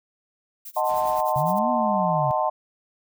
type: noise with tremolo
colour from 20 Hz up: violet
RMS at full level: -37 dBFS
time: 0.65-1.59 s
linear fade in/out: 5 ms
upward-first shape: sine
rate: 9.8 Hz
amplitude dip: 95%
type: chord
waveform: sine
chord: D# diminished seventh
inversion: none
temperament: equal with one note detuned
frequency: 622.3 / 740 / 885.6 / 1046.5 Hz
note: D#5 / F#5 / A5 / C6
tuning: 0 / 0 / +11 / 0 cents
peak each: -25 / -26 / -25 / -27 dBFS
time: 0.76-2.5 s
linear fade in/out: 10 ms
type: noise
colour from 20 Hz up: pink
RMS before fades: -44 dBFS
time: 0.89-1.21 s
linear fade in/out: 5 ms
type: linear two-way sweep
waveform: sine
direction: up then down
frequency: 130.81 to 246.9 to 130.81 Hz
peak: -25 dBFS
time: 1.36-2.31 s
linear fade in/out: 0 ms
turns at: 1.7 s
effects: none

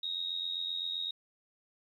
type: tone with amplitude modulation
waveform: sine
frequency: 3756 Hz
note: A#7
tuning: 12 cents sharp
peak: -30 dBFS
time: 0.03-1.11 s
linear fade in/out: 5 ms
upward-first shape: sine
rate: 87.7 Hz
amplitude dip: 70%
effects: 11-bit

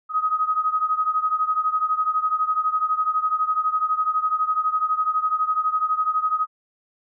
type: beating tone pair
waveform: sine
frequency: 1256 / 1268 Hz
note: D#6 / D#6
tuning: +16 / +32 cents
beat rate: 12 Hz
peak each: -21 / -24 dBFS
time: 0.09-6.47 s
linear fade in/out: 50 ms
effects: none

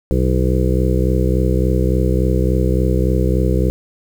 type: harmonic tone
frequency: 63.5 Hz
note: B1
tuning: 49 cents sharp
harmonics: 1 / 2 / 3 / 5 / 6 / 7 / 8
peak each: -16 / -19 / -21 / -23 / -24 / -24 / -25 dBFS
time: 0.11-3.7 s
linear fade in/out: 0 ms
effects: 7-bit

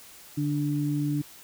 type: tone pair together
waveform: sine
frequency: 146.38 / 293.7 Hz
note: D3 / D4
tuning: -5 / 0 cents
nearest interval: octave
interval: 1205 cents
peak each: -27 dBFS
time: 0.37-1.22 s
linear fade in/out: 10 ms
effects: white hiss -49 dBFS RMS until 1.43 s

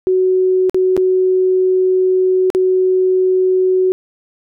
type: tone with dropouts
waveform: sine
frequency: 372 Hz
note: F#4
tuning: 9 cents sharp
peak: -10 dBFS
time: 0.07-3.92 s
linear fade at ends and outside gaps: 0 ms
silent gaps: 0.696-0.745 / 0.966-0.976 / 2.502-2.549 s
effects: none

